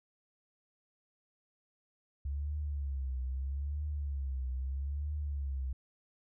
sine tone with vibrato, 69 Hz, C#2, 7 cents flat, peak -33 dBFS, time 2.25-5.73 s, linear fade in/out 5 ms, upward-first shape triangle, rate 0.78 Hz, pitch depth 150 cents each way, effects none

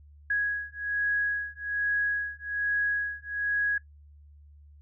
sine beating tone pair, 1661.2 / 1662.4 Hz, G#6 / G#6, 0 / +1 cents, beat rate 1.2 Hz, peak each -29 / -29 dBFS, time 0.3-3.78 s, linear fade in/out 5 ms, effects noise-tail reverb RT60 0.1 s tail -17 dB re dry + added 73 Hz sine -50 dBFS peak until 4.81 s

